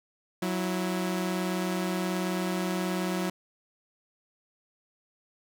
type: tone pair together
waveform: sawtooth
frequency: 184.13 / 329.6 Hz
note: F#3 / E4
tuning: -8 / 0 cents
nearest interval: minor seventh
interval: 1008 cents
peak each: -25 / -29 dBFS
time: 0.42-3.3 s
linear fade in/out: 5 ms
effects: none